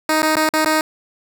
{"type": "tone with dropouts", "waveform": "10% pulse", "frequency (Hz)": 311.9, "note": "D#4", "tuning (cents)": 4, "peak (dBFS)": -6, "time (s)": [0.09, 0.81], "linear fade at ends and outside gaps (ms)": 2, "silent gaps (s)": [[0.221, 0.228], [0.356, 0.367], [0.491, 0.536], [0.648, 0.658]], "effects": []}